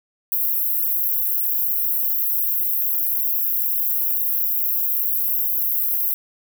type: high-pass noise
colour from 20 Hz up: pink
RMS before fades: -21 dBFS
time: 0.32-6.14 s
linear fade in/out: 0 ms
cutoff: 12000 Hz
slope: 96 dB/octave
effects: none